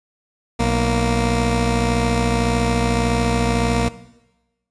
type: tone pair together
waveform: 15% pulse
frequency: 61.74 / 233.1 Hz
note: B1 / A#3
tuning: 0 / 0 cents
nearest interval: octave + major seventh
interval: 2300 cents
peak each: -13 dBFS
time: 0.59-3.89 s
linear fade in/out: 10 ms
effects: noise-tail reverb RT60 1.0 s tail -17 dB re dry + resampled to 22050 Hz